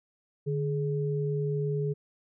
sine tone pair together, 148.5 / 420 Hz, D3 / G#4, +20 / +19 cents, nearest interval octave + tritone, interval 1799 cents, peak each -28 / -31 dBFS, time 0.46-1.94 s, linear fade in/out 20 ms, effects none

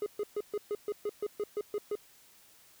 triangle tone bursts, 415.3 Hz, G#4, in tune, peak -28 dBFS, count 12, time 0.02-1.954 s, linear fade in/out 2 ms, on 42 ms, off 130 ms, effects white hiss -60 dBFS RMS until 2.8 s

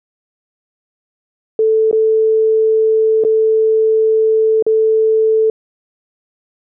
sine tone with dropouts, 440 Hz, A4, in tune, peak -9 dBFS, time 1.59-5.5 s, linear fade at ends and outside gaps 2 ms, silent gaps 1.913-1.928 / 3.238-3.248 / 4.625-4.665 s, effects none

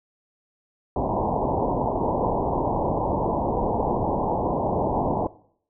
white low-pass noise, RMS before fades -24 dBFS, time 0.96-5.27 s, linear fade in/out 2 ms, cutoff 980 Hz, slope 96 dB/octave, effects noise-tail reverb RT60 0.6 s tail -19 dB re dry

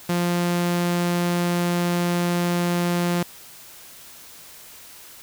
sawtooth tone, 174.61 Hz, F3, in tune, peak -16 dBFS, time 0.09-3.23 s, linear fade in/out 5 ms, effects white hiss -44 dBFS RMS until 5.22 s

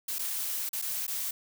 blue noise with dropouts, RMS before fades -33 dBFS, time 0.08-1.31 s, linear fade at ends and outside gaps 5 ms, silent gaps 0.185-0.191 / 0.692-0.73 / 0.817-0.822 / 1.067-1.078 s, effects none

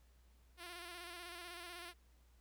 5% pulse tone with vibrato, 349.2 Hz, F4, in tune, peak -37 dBFS, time 0.57-1.94 s, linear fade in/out 50 ms, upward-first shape square, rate 16 Hz, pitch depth 41 cents each way, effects added 60 Hz sine -65 dBFS peak until 2.4 s + pink hiss -75 dBFS RMS until 2.4 s

